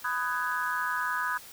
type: chord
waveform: sine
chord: G# minor seventh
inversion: first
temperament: just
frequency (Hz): 996.7 / 1245.9 / 1495.1 / 1661.2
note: B5 / D#6 / F#6 / G#6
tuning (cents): +16 / +2 / +18 / 0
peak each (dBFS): -33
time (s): 0.04-1.38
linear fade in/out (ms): 10
effects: white hiss -48 dBFS RMS until 1.52 s